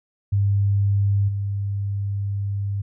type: tone with level steps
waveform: sine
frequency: 100 Hz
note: G2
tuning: 35 cents sharp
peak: -16 / -22 dBFS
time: 0.32-2.82 s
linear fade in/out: 10 ms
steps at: 1.28 s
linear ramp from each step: 10 ms
effects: none